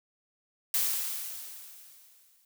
blue noise with exponential decay, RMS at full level -26 dBFS, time 0.74-2.45 s, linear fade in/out 2 ms, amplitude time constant 370 ms, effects none

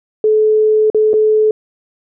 sine tone with dropouts, 431.2 Hz, A4, 35 cents flat, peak -8 dBFS, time 0.24-1.51 s, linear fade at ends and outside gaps 2 ms, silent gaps 0.901-0.946 / 1.133-1.139 s, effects none

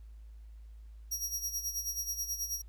sawtooth tone with tremolo, 5680 Hz, F8, 28 cents sharp, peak -29 dBFS, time 1.11-2.62 s, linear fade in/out 10 ms, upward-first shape sine, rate 9.3 Hz, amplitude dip 70%, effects added 54 Hz sine -47 dBFS peak until 2.68 s + pink hiss -74 dBFS RMS until 2.68 s

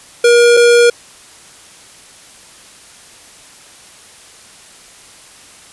square tone pair in turn, 476.2 / 476.2 Hz, A#4 / A#4, +37 / +37 cents, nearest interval unison, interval 0 cents, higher neither, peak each -6 dBFS, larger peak neither, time 0.24-0.57 / 0.57-0.9 s, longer neither, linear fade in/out 5 ms, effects white hiss -40 dBFS RMS until 5.72 s + resampled to 24000 Hz

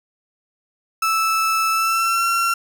35% pulse tone with pitch glide, 1314 to 1363.5 Hz, E6 to F6, -6 to -42 cents, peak -15 dBFS, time 1.02-2.54 s, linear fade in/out 5 ms, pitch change +64 cents, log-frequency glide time 1.71-2.27 s, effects none

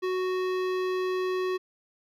sine tone with hard clipping, 370 Hz, F#4, in tune, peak -28 dBFS, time 0.02-1.58 s, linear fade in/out 20 ms, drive 17 dB, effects none

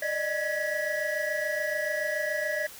triangle tone cluster, 593 / 620 / 1672 / 1943 Hz, D5 / D#5 / G#6 / B6, +17 / -6 / +11 / -29 cents, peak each -31 dBFS, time 0.02-2.67 s, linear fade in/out 5 ms, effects white hiss -46 dBFS RMS until 2.79 s

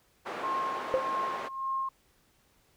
white band-pass noise, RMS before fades -38 dBFS, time 0.25-1.49 s, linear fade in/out 20 ms, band 330 to 1100 Hz, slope 12 dB/octave
sine tone with tremolo, 1069 Hz, C6, 37 cents sharp, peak -28 dBFS, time 0.43-1.89 s, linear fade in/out 5 ms, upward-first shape sine, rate 1.7 Hz, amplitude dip 75%
sine tone with exponential decay, 523.3 Hz, C5, in tune, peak -19 dBFS, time 0.94-1.11 s, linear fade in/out 0 ms, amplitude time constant 36 ms
effects pink hiss -67 dBFS RMS until 2.76 s

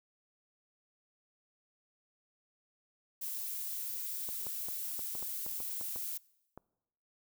violet noise, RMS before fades -39 dBFS, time 3.21-6.18 s, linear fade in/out 10 ms
clicks, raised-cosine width 1 ms, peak -33 dBFS, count 11, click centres 4.289 / 4.467 / 4.686 / 4.993 / 5.152 / 5.226 / 5.464 / 5.603 / 5.812 / 5.96 / 6.576 s
effects noise-tail reverb RT60 1.0 s tail -24 dB re dry

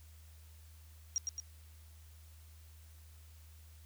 sine tone with echo, 5700 Hz, F8, 34 cents sharp, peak -30 dBFS, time 1.16-1.18 s, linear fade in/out 0 ms, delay 110 ms, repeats 2, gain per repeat -4 dB, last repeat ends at 1.4 s, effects added 78 Hz sine -54 dBFS peak until 3.85 s + white hiss -65 dBFS RMS until 3.85 s

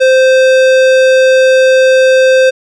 sine tone with tanh clipping, 521 Hz, C5, 7 cents flat, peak -6 dBFS, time 0-2.51 s, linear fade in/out 20 ms, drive 18 dB, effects none

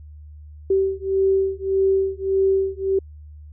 sine beating tone pair, 385.4 / 387.1 Hz, G4 / G4, -29 / -22 cents, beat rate 1.7 Hz, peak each -20 dBFS, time 0.7-2.99 s, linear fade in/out 5 ms, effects added 75 Hz sine -38 dBFS peak until 3.52 s

